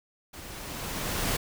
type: noise with level ramp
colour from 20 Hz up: pink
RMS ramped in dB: -44 to -27 dBFS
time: 0.33-1.37 s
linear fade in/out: 10 ms
effects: none